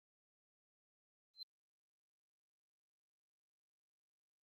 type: tone with exponential growth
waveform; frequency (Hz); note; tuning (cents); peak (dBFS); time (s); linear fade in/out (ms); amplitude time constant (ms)
sine; 4097; C8; -37; -40; 1.34-1.43; 5; 19
effects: tanh soft clip ceiling -42 dBFS + Opus 24 kbps